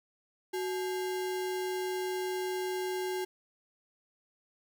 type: tone with sample-and-hold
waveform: sine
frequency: 370 Hz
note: F#4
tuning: in tune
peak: -31 dBFS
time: 0.53-3.25 s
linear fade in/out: 10 ms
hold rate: 1225 Hz
effects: none